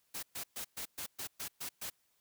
white noise bursts, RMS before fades -41 dBFS, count 9, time 0.14-1.901 s, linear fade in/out 10 ms, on 89 ms, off 120 ms, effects white hiss -75 dBFS RMS until 2.2 s

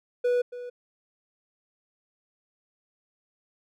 triangle tone with echo, 490 Hz, B4, 14 cents flat, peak -19 dBFS, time 0.24-0.42 s, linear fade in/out 10 ms, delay 280 ms, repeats 1, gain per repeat -14 dB, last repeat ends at 0.7 s, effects none

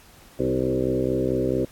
harmonic tone with a mistuned harmonic, 64.5 Hz, C2, 24 cents flat, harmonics 1 / 2 / 3 / 4 / 5 / 6 / 7 / 8 / 9, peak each -35 / -30 / -36 / -28 / -28 / -26 / -31 / -28 / -35 dBFS, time 0.39-1.65 s, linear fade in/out 5 ms, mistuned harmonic 6, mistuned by -20 cents, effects pink hiss -51 dBFS RMS until 1.71 s + AAC 64 kbps

